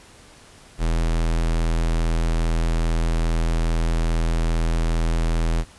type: tone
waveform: square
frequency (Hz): 41.2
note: E1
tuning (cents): 0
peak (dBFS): -19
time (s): 0.78-5.65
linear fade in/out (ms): 50
effects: pink hiss -48 dBFS RMS until 5.78 s + resampled to 24000 Hz